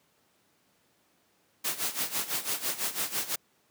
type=noise with tremolo; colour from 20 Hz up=white; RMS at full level=-29 dBFS; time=1.64-3.36 s; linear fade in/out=10 ms; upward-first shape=sine; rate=6 Hz; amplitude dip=80%; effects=pink hiss -68 dBFS RMS until 3.7 s + high-pass 150 Hz 12 dB/octave